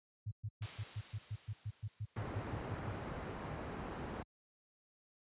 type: tone bursts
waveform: sine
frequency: 105.4 Hz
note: G#2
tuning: 26 cents sharp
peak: -37 dBFS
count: 16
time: 0.26-2.924 s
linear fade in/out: 10 ms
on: 54 ms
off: 120 ms
type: noise with exponential decay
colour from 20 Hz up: white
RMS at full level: -47 dBFS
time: 0.62-3.15 s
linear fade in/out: 2 ms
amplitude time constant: 550 ms
type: low-pass noise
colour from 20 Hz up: pink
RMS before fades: -43 dBFS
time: 2.16-4.23 s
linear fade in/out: 5 ms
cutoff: 1500 Hz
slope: 12 dB/octave
effects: high-pass 60 Hz 12 dB/octave + resampled to 8000 Hz